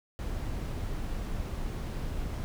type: noise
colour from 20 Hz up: brown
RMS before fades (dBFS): -34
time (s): 0.19-2.44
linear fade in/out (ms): 0
effects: none